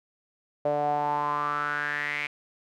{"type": "tone with band-pass filter sweep", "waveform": "sawtooth", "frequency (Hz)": 146.83, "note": "D3", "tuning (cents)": 0, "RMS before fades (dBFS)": -28, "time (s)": [0.65, 2.27], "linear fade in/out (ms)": 5, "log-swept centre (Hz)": [600, 2300], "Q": 6.8, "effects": []}